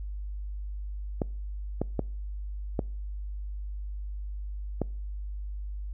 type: clicks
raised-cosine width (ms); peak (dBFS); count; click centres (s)
2; -13; 5; 1.218 / 1.816 / 1.993 / 2.792 / 4.817
effects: noise-tail reverb RT60 0.5 s tail -26 dB re dry + added 50 Hz sine -33 dBFS peak until 5.93 s